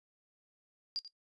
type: tone with echo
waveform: sine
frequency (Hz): 4811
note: D8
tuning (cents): +41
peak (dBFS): -32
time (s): 0.96-0.99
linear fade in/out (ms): 0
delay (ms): 87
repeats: 1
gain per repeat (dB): -13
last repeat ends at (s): 1.077
effects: noise-tail reverb RT60 0.1 s tail -19 dB re dry + resampled to 24000 Hz